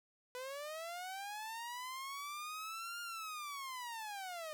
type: linear two-way sweep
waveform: sawtooth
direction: up then down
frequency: 493.9 to 1415 to 603 Hz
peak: -39 dBFS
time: 0.35-4.53 s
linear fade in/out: 0 ms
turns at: 3.01 s
effects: none